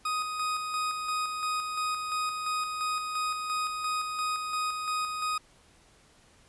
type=tone with tremolo; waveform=40% pulse; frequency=1249 Hz; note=D#6; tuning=6 cents sharp; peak=-27 dBFS; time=0.05-5.38 s; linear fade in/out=5 ms; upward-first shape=square; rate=2.9 Hz; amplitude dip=40%; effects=pink hiss -60 dBFS RMS until 6.48 s + resampled to 24000 Hz